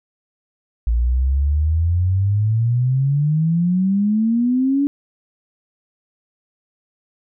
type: exponential sweep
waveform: sine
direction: up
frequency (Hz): 56.2 to 287.7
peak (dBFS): -14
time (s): 0.87-4.87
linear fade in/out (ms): 0
effects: none